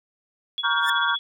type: tone with tremolo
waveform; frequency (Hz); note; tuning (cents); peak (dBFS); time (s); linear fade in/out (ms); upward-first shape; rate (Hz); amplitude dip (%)
sine; 3373; G#7; +26; -23; 0.58-1.19; 0; sine; 16; 80
type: chord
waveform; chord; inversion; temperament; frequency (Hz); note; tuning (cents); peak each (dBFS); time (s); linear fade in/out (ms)
sine; G half-diminished seventh; first; just; 940.8 / 1128.9 / 1411.2 / 1568; Bb5 / Db6 / F6 / G6; +16 / +31 / +18 / 0; -27 / -26 / -25 / -25; 0.63-1.16; 20
type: tone with exponential growth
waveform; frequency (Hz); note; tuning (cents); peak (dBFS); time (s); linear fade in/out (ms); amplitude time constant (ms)
30% pulse; 1760; A6; 0; -20; 0.79-0.9; 5; 22
effects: none